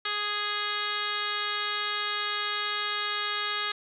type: harmonic tone with a mistuned harmonic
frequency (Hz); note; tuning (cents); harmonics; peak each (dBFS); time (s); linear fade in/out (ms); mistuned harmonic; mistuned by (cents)
415.3; G#4; 0; 1 / 2 / 3 / 4 / 5 / 6 / 7 / 8 / 9 / 10; -43 / -45 / -33 / -35 / -37 / -41 / -40 / -37 / -38 / -41; 0.05-3.72; 5; 10; +51
effects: none